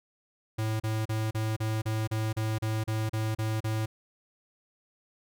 square tone bursts, 109.7 Hz, A2, 5 cents flat, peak -28 dBFS, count 13, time 0.58-3.86 s, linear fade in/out 10 ms, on 220 ms, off 35 ms, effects none

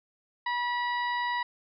harmonic tone, 970 Hz, B5, 31 cents flat, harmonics 1 / 2 / 3 / 4 / 5, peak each -29 / -32 / -45 / -41 / -48 dBFS, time 0.46-1.43 s, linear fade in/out 5 ms, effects none

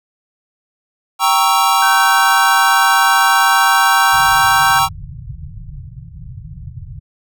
square chord, G diminished seventh, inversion none, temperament equal, 784 / 932.3 / 1108.7 / 1318.5 Hz, G5 / Bb5 / Db6 / Fb6, 0 / 0 / 0 / 0 cents, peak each -17 dBFS, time 1.19-4.89 s, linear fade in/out 50 ms
sine tone with pitch glide, 1539 to 1552.4 Hz, G6 to G6, -32 to -17 cents, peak -15 dBFS, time 1.82-4.79 s, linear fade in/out 5 ms, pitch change +15 cents, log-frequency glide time 3.08-4.67 s
white low-pass noise, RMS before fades -31 dBFS, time 4.12-7 s, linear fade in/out 10 ms, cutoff 160 Hz, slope 96 dB/octave
effects none

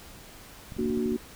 clicks, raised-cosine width 5 ms, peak -28 dBFS, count 8, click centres 0.722 / 0.767 / 0.813 / 0.858 / 0.903 / 0.974 / 1.06 / 1.121 s
sine chord, Bb augmented, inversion none, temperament equal, 233.1 / 293.7 / 370 Hz, Bb3 / D4 / F#4, 0 / 0 / 0 cents, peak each -28 / -33 / -29 dBFS, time 0.78-1.17 s, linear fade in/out 10 ms
effects pink hiss -48 dBFS RMS until 1.35 s

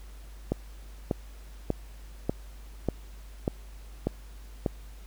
click train, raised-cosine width 2 ms, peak -12 dBFS, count 8, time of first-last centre 0.52-4.662 s, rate 1.69 Hz, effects added 50 Hz sine -43 dBFS peak until 5.06 s + pink hiss -56 dBFS RMS until 5.06 s

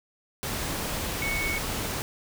sine tone in noise, 2217 Hz, C#7, in tune, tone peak -28 dBFS, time 1.22-1.58 s, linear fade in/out 0 ms, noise pink, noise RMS -31 dBFS, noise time 0.43-2.02 s, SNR 0 dB, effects none

